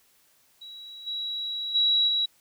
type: tone with level steps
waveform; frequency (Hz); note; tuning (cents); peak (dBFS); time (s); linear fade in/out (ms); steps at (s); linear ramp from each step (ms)
sine; 3888; B7; -28; -40 / -29 / -19 / -22; 0.61-2.26; 10; 1.06 / 1.74 / 2.07; 20
effects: white hiss -63 dBFS RMS until 2.4 s